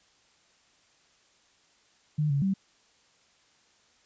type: tone with pitch steps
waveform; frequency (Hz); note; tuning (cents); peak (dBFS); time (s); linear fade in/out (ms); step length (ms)
sine; 151 / 140.5 / 193.2; D3 / C#3 / G3; +48 / +24 / -25; -23; 2.18-2.54; 10; 120
effects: white hiss -64 dBFS RMS until 4.05 s + resampled to 16000 Hz